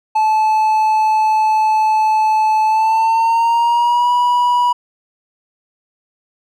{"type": "tone with pitch glide", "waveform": "triangle", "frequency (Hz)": [868, 974.3], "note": ["A5", "B5"], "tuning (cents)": [-24, -24], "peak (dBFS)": -9, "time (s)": [0.15, 4.73], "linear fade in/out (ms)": 10, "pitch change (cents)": 200, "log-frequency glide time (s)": [2.65, 4.11], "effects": []}